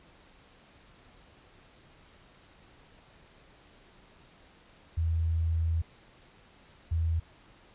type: tone bursts at uneven times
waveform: sine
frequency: 82 Hz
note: E2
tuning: 9 cents flat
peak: -25 dBFS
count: 2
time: 4.97-5.82 / 6.91-7.2 s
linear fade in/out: 10 ms
effects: pink hiss -58 dBFS RMS until 7.74 s + resampled to 8000 Hz